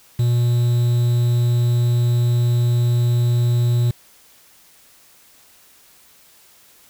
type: tone with quantisation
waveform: triangle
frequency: 120 Hz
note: B2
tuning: 49 cents flat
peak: -12 dBFS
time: 0.19-3.91 s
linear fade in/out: 5 ms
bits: 6
effects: white hiss -51 dBFS RMS until 6.89 s